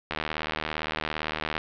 click train, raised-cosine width 0.3 ms, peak -12 dBFS, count 115, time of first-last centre 0.11-1.579 s, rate 77.6 Hz, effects low-pass 4000 Hz 12 dB/octave

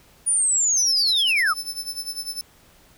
sine linear sweep, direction down, 9680 to 1145 Hz, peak -17 dBFS, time 0.26-1.54 s, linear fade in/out 20 ms
sawtooth tone with tremolo, 5274 Hz, E8, in tune, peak -23 dBFS, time 0.77-2.41 s, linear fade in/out 0 ms, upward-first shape sine, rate 10 Hz, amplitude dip 80%
effects pink hiss -54 dBFS RMS until 2.97 s

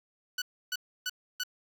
15% pulse tone bursts, 1485 Hz, F#6, 6 cents sharp, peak -24 dBFS, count 4, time 0.38-1.436 s, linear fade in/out 5 ms, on 39 ms, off 300 ms, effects 10-bit

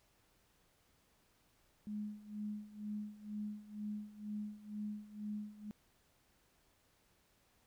sine tone with tremolo, 209.8 Hz, G#3, 18 cents sharp, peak -38 dBFS, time 1.87-5.71 s, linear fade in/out 0 ms, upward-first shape sine, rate 2.1 Hz, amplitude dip 85%, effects pink hiss -73 dBFS RMS until 7.66 s

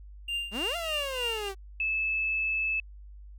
triangle tone with tremolo, 2794 Hz, F7, in tune, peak -26 dBFS, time 0.28-1.49 s, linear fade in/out 5 ms, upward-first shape triangle, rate 3.3 Hz, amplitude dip 85%
sawtooth exponential two-way sweep, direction up then down, 185 to 698.5 to 378.3 Hz, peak -29 dBFS, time 0.51-1.55 s, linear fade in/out 50 ms, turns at 0.76 s
sine tone, 2613 Hz, E7, 16 cents flat, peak -26 dBFS, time 1.8-2.8 s, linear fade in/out 2 ms
effects added 50 Hz sine -44 dBFS peak until 3.38 s

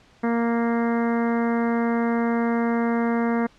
harmonic tone, 233.1 Hz, A#3, in tune, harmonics 1 / 2 / 3 / 4 / 5 / 6 / 7 / 8 / 9, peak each -21 / -27 / -31 / -33 / -35 / -37 / -38 / -39 / -40 dBFS, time 0.23-3.47 s, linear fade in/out 10 ms, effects pink hiss -55 dBFS RMS until 3.58 s + low-pass 5000 Hz 12 dB/octave

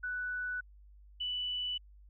sine tone pair in turn, 1486 / 2972 Hz, F#6 / F#7, +7 / +7 cents, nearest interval octave, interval 1200 cents, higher second, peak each -34 / -33 dBFS, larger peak second, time 0.03-0.61 / 1.2-1.78 s, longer neither, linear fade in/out 10 ms, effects added 50 Hz sine -54 dBFS peak until 2.09 s

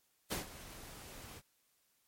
pink noise with ADSR envelope, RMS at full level -36 dBFS, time 0.3-1.42 s, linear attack 19 ms, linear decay 130 ms, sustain -15 dB, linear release 50 ms, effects white hiss -75 dBFS RMS until 2.07 s + MP3 64 kbps

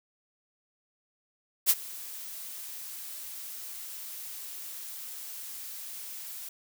blue noise with ADSR envelope, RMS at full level -20 dBFS, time 1.66-6.49 s, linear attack 40 ms, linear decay 41 ms, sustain -21 dB, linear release 5 ms, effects none

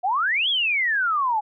sine exponential two-way sweep, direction up then down, 693 to 3434 to 820 Hz, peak -19 dBFS, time 0.03-1.41 s, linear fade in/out 20 ms, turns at 0.49 s, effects none

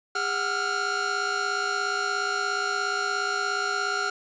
45% pulse tone cluster, 405.3 / 742 / 1360 / 1417 Hz, G#4 / F#5 / F6 / F6, -42 / +5 / -46 / +25 cents, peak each -34 / -34 / -30 / -28 dBFS, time 0.15-4.1 s, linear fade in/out 5 ms, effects resampled to 16000 Hz + 10-bit

